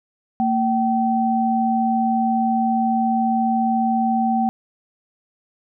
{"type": "tone pair together", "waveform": "sine", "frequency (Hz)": [228.6, 769], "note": ["A#3", "G5"], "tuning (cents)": [-34, -33], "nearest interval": "octave + major sixth", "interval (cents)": 2101, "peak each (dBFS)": -19, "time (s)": [0.4, 4.49], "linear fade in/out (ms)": 0, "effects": []}